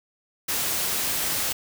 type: noise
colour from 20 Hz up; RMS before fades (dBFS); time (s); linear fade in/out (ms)
white; -26; 0.48-1.53; 10
effects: none